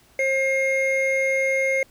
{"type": "tone pair together", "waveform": "triangle", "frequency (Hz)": [534, 2135], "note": ["C5", "C7"], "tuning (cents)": [35, 34], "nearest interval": "2 octaves", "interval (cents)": 2399, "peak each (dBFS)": -20, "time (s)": [0.19, 1.83], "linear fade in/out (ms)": 2, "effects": ["pink hiss -56 dBFS RMS until 1.9 s"]}